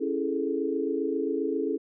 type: chord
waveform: sine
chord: A major seventh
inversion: first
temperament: just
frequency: 275 / 330 / 412.5 / 440 Hz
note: C#4 / E4 / G#4 / A4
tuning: -14 / +2 / -12 / 0 cents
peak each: -31 dBFS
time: 0-1.78 s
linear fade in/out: 20 ms
effects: none